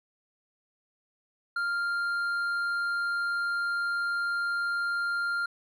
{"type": "tone with hard clipping", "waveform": "sine", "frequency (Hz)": 1396.9, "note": "F6", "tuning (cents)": 0, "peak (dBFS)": -28, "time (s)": [1.56, 5.46], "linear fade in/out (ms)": 5, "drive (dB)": 4, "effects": []}